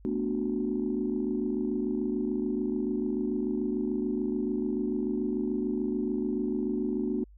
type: chord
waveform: sine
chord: B minor seventh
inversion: third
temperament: equal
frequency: 220 / 246.9 / 293.7 / 370 Hz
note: A3 / B3 / D4 / F#4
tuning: 0 / 0 / 0 / 0 cents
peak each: -32 dBFS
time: 0.05-7.24 s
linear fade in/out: 0 ms
effects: tanh soft clip ceiling -18 dBFS + added 50 Hz sine -50 dBFS peak until 7.37 s